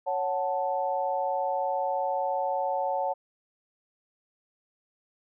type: chord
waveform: sine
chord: F# minor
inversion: second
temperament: equal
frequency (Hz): 554.4 / 740 / 880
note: C#5 / F#5 / A5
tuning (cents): 0 / 0 / 0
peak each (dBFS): -30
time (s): 0.06-3.14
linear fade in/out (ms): 20
effects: none